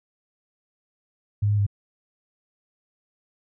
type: tone with pitch steps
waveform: sine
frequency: 103.1 / 103.8 / 101.2 Hz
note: G#2 / G#2 / G#2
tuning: -12 / 0 / -44 cents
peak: -18 dBFS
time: 1.42-1.666 s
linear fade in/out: 10 ms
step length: 82 ms
effects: none